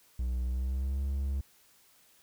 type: tone with pitch glide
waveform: triangle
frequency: 61.74 to 68.5 Hz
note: B1 to C#2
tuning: 0 to -20 cents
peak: -27 dBFS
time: 0.19-1.41 s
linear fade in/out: 5 ms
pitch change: +180 cents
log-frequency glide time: 0.44-1.01 s
effects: white hiss -63 dBFS RMS until 2.22 s